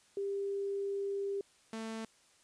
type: tone pair in turn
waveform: sine / sawtooth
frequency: 397.4 / 223 Hz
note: G4 / A3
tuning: +24 / +23 cents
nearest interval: minor seventh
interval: 1001 cents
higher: first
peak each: -33 / -35 dBFS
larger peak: first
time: 0.17-1.41 / 1.73-2.05 s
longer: first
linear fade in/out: 2 ms
effects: white hiss -66 dBFS RMS until 2.43 s + resampled to 22050 Hz